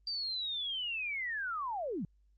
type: linear sweep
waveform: sine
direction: down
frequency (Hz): 4699 to 141.4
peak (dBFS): -34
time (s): 0.07-2.05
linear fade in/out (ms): 2
effects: added 50 Hz sine -64 dBFS peak until 2.37 s + Opus 24 kbps